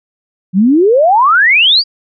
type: exponential sweep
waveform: sine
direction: up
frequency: 174.61 to 4873 Hz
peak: -5 dBFS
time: 0.53-1.84 s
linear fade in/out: 50 ms
effects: none